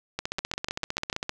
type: two click trains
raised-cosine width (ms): 0.2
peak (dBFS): -12 / -12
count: 18 / 6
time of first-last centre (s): 0.19-1.294 / 0.39-1.129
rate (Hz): 15.4 / 6.77
effects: none